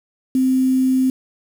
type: tone with quantisation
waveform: sine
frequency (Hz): 260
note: C4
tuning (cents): -11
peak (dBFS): -13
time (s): 0.35-1.1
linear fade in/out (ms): 2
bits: 6
effects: none